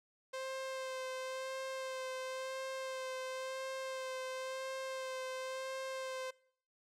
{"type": "tone with vibrato", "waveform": "sawtooth", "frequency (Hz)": 523.3, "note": "C5", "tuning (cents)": 0, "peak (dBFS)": -36, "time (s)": [0.33, 6.31], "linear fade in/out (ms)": 10, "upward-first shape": "sine", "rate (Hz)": 0.96, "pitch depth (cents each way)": 17, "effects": ["noise-tail reverb RT60 0.6 s tail -23 dB re dry", "low-pass 9000 Hz 12 dB/octave"]}